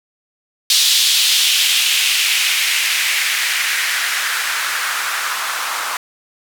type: noise with band-pass filter sweep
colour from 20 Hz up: blue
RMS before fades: -17 dBFS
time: 0.7-5.97 s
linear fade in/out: 2 ms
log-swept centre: 3800 to 1100 Hz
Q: 2.2
effects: none